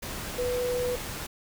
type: tone in noise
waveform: sine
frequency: 493.9 Hz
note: B4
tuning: in tune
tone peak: -26 dBFS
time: 0.38-0.96 s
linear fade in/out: 10 ms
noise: pink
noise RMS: -36 dBFS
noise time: 0.02-1.27 s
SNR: +7 dB
effects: none